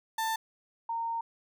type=tone pair in turn; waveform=35% pulse / sine; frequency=890 / 920.3 Hz; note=A5 / A#5; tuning=+20 / -22 cents; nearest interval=minor second; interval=58 cents; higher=second; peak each=-27 / -30 dBFS; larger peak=first; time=0.18-0.36 / 0.89-1.21 s; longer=second; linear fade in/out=5 ms; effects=none